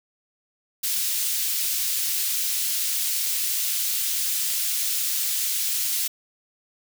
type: high-pass noise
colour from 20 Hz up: white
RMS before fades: -25 dBFS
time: 0.83-6.08 s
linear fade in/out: 10 ms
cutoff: 3100 Hz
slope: 12 dB/octave
effects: none